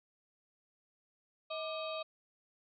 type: harmonic tone with a mistuned harmonic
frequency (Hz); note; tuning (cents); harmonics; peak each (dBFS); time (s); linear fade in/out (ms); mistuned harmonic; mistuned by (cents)
635; D#5; +35; 1 / 2 / 4 / 5 / 6 / 7; -39 / -44 / -47 / -53 / -47 / -54; 1.5-2.03; 10; 2; -110
effects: none